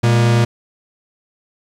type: tone pair together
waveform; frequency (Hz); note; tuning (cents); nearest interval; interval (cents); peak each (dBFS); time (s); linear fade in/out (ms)
45% pulse; 118.19 / 206.8; A#2 / G#3; +24 / -7; minor seventh; 969; -11 / -21; 0.03-0.45; 10
effects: low-pass 8000 Hz 12 dB/octave + 8-bit